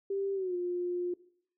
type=tone with pitch glide; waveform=sine; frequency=393.4 to 354.6 Hz; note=G4 to F4; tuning=+6 to +26 cents; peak=-30 dBFS; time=0.1-1.14 s; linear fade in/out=5 ms; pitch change=-180 cents; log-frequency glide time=0.34-0.55 s; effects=noise-tail reverb RT60 0.6 s tail -18 dB re dry